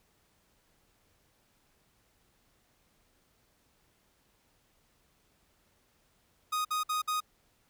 45% pulse tone bursts, 1244.5 Hz, D#6, in tune, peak -29 dBFS, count 4, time 6.52-7.205 s, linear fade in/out 10 ms, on 130 ms, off 55 ms, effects pink hiss -70 dBFS RMS until 7.69 s

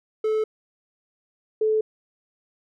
triangle / sine tone pair in turn, 434.3 / 434.3 Hz, A4 / A4, -23 / -23 cents, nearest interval unison, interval 0 cents, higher neither, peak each -18 / -18 dBFS, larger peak neither, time 0.24-0.44 / 1.61-1.81 s, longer neither, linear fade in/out 5 ms, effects none

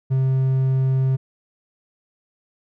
triangle tone, 132.1 Hz, C3, 17 cents sharp, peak -14 dBFS, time 0.1-1.17 s, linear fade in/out 20 ms, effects none

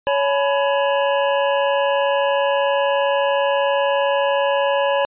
square tone cluster, 559 / 853 / 992 Hz, C#5 / G#5 / B5, +14 / +46 / +7 cents, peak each -18 / -25 / -24 dBFS, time 0.07-5.05 s, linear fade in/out 0 ms, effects resampled to 8000 Hz

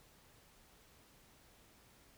silence, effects pink hiss -65 dBFS RMS until 2.17 s

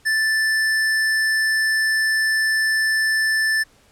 sine tone with hard clipping, 1760 Hz, A6, in tune, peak -18 dBFS, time 0.05-3.64 s, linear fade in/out 20 ms, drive 18 dB, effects pink hiss -55 dBFS RMS until 3.91 s + low-pass 11000 Hz 12 dB/octave

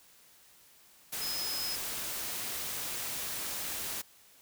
sine tone in noise, 5100 Hz, D#8, 42 cents sharp, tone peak -35 dBFS, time 1.21-1.76 s, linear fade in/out 10 ms, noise white, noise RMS -37 dBFS, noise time 1.12-4.02 s, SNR -1 dB, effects white hiss -60 dBFS RMS until 4.41 s

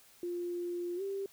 sine tone with pitch glide, 350 to 392.9 Hz, F4 to G4, +4 to +4 cents, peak -34 dBFS, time 0.23-1.26 s, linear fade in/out 2 ms, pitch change +200 cents, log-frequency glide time 0.96-1.02 s, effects white hiss -61 dBFS RMS until 1.32 s

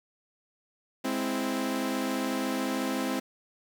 sawtooth chord, Ab augmented, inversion none, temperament equal, 207.7 / 261.6 / 329.6 Hz, Ab3 / C4 / E4, 0 / 0 / 0 cents, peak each -31 / -26 / -31 dBFS, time 1.04-3.2 s, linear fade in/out 10 ms, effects 9-bit

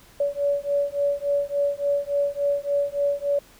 sine beating tone pair, 568 / 571.5 Hz, C#5 / D5, +42 / -47 cents, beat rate 3.5 Hz, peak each -24 dBFS, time 0.2-3.39 s, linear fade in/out 5 ms, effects pink hiss -52 dBFS RMS until 3.59 s

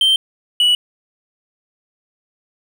triangle tone pair in turn, 3130 / 2943 Hz, G7 / F#7, -3 / -10 cents, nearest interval minor second, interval 107 cents, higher first, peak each -9 dBFS, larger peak neither, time 0.01-0.16 / 0.6-0.75 s, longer neither, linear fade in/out 2 ms, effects none

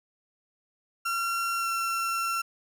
35% pulse tone with pitch glide, 1368 to 1355.4 Hz, F6 to E6, -36 to +48 cents, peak -25 dBFS, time 1.05-2.42 s, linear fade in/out 10 ms, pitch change -16 cents, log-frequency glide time 1.58-1.68 s, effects none

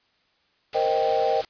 white noise, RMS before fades -34 dBFS, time 0.73-1.45 s, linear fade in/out 2 ms
sine chord, C minor seventh, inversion third, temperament equal, 466.2 / 523.3 / 622.3 / 784 Hz, Bb4 / C5 / Eb5 / G5, 0 / 0 / 0 / 0 cents, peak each -26 / -26 / -25 / -24 dBFS, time 0.74-1.42 s, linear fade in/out 20 ms
effects white hiss -66 dBFS RMS until 1.49 s + resampled to 11025 Hz

